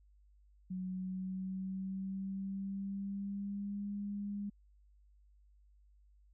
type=tone with pitch glide; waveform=sine; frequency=185 to 202.9 Hz; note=F#3 to G#3; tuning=0 to -40 cents; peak=-37 dBFS; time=0.7-4.5 s; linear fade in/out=10 ms; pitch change=+160 cents; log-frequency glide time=0.85-3.88 s; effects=added 50 Hz sine -62 dBFS peak until 6.33 s